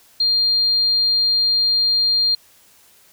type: tone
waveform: sine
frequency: 4200 Hz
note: C8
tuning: 6 cents sharp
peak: -14 dBFS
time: 0.2-2.35 s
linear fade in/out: 5 ms
effects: white hiss -52 dBFS RMS until 3.12 s